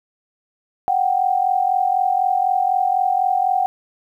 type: tone pair together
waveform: sine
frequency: 734 / 778 Hz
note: F#5 / G5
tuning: -14 / -13 cents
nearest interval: minor second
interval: 101 cents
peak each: -18 dBFS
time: 0.88-3.66 s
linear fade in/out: 0 ms
effects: 9-bit